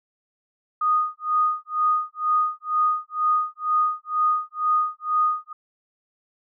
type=tone with tremolo; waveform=sine; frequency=1237 Hz; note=D#6; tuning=10 cents flat; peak=-16 dBFS; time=0.81-5.53 s; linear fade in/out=5 ms; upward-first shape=sine; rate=2.1 Hz; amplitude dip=100%; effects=none